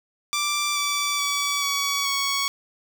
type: tone with pitch steps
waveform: 10% pulse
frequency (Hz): 1174.7 / 1159.2 / 1143.9 / 1128.8 / 1113.9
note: D6 / D6 / D6 / C#6 / C#6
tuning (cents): 0 / -23 / -46 / +31 / +8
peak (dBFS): -14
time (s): 0.33-2.48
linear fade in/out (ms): 0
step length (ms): 430
effects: none